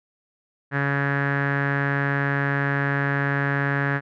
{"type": "tone with low-pass filter", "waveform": "sawtooth", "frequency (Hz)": 140.4, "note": "C#3", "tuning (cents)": 22, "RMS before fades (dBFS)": -23, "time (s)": [0.71, 4.01], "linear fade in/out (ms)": 50, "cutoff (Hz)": 1700, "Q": 7.2, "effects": []}